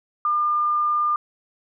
sine tone, 1203 Hz, D6, 41 cents sharp, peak -18 dBFS, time 0.25-1.16 s, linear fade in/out 2 ms, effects none

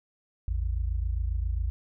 sine tone pair together, 55 / 82.41 Hz, A1 / E2, 0 / 0 cents, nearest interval perfect fifth, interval 700 cents, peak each -27 / -31 dBFS, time 0.48-1.7 s, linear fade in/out 0 ms, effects none

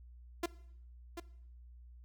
sawtooth tone with echo, 343.2 Hz, F4, 30 cents flat, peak -28 dBFS, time 0.43-0.46 s, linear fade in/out 5 ms, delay 740 ms, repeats 1, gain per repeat -9 dB, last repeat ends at 1.2 s, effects noise-tail reverb RT60 0.7 s tail -20 dB re dry + added 60 Hz sine -52 dBFS peak until 2.04 s

